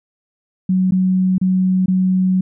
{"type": "tone with dropouts", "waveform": "sine", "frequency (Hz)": 186, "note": "F#3", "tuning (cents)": 9, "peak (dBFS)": -12, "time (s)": [0.69, 2.41], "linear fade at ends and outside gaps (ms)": 5, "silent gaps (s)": [[0.91, 0.92], [1.382, 1.413], [1.86, 1.881]], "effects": []}